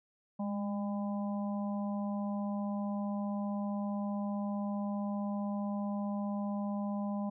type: harmonic tone with a mistuned harmonic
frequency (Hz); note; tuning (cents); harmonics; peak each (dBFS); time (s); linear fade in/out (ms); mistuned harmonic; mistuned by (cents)
201.7; G3; +50; 1 / 3 / 4 / 5; -33 / -43 / -45 / -47; 0.39-7.3; 10; 1; +27
effects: none